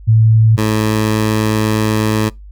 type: tone pair in turn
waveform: sine / 15% pulse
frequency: 111.1 / 108.31 Hz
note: A2 / A2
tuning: +17 / -27 cents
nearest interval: unison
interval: 44 cents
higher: first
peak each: -6 dBFS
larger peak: neither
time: 0.07-0.57 / 0.57-2.3 s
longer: second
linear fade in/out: 20 ms
effects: noise-tail reverb RT60 0.2 s tail -24 dB re dry + added 50 Hz sine -32 dBFS peak until 2.51 s